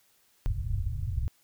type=low-pass noise; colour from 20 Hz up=white; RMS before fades=-30 dBFS; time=0.46-1.28 s; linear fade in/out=0 ms; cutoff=120 Hz; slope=48 dB/octave; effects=white hiss -66 dBFS RMS until 1.43 s